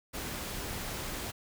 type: noise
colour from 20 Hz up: pink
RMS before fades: -38 dBFS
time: 0.13-1.32 s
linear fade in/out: 20 ms
effects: none